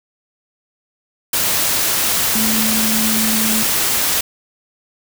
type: tone in noise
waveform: sine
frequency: 220 Hz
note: A3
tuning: in tune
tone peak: -19 dBFS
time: 2.35-3.63 s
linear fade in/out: 5 ms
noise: white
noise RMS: -17 dBFS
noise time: 1.33-4.21 s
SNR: -5 dB
effects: none